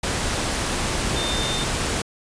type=tone in noise; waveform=sine; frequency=3605 Hz; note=A7; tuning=41 cents sharp; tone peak=-27 dBFS; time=1.16-1.64 s; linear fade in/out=5 ms; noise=pink; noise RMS=-24 dBFS; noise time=0.03-2.02 s; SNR=-6 dB; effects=resampled to 22050 Hz